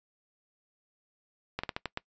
slowing click train, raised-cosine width 0.3 ms, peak -16 dBFS, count 6, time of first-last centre 1.59-1.974 s, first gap 45 ms, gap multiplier 1.27, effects noise-tail reverb RT60 0.1 s tail -22 dB re dry + resampled to 16000 Hz

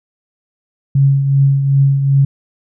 sine tone with tremolo, 138 Hz, C#3, 7 cents flat, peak -6 dBFS, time 0.95-2.25 s, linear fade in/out 5 ms, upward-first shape triangle, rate 2.6 Hz, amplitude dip 55%, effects none

